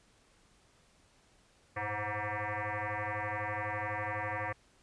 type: tone with frequency modulation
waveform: sine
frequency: 531 Hz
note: C5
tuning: 25 cents sharp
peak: -33 dBFS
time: 1.76-4.53 s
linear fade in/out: 10 ms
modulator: 210 Hz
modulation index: 7.6
effects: pink hiss -66 dBFS RMS until 4.82 s + resampled to 22050 Hz